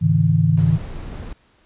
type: chord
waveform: sine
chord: Ab suspended fourth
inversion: none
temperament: equal with one note detuned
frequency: 103.83 / 138.59 / 159.2 Hz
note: Ab2 / Db3 / Eb3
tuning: 0 / 0 / +40 cents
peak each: -19 / -19 / -15 dBFS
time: 0.01-0.78 s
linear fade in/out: 20 ms
type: noise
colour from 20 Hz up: brown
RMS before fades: -31 dBFS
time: 0.57-1.33 s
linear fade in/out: 5 ms
effects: pink hiss -58 dBFS RMS until 1.65 s + resampled to 8000 Hz